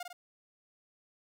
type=tone with echo; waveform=sawtooth; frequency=710 Hz; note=F5; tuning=28 cents sharp; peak=-34 dBFS; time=0-0.03 s; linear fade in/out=5 ms; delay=50 ms; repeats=2; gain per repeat=-4 dB; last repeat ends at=0.13 s; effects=none